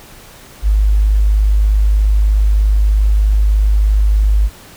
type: tone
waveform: sine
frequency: 51.6 Hz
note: G#1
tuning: 10 cents flat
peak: -8 dBFS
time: 0.62-4.5 s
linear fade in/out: 50 ms
effects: pink hiss -39 dBFS RMS until 4.76 s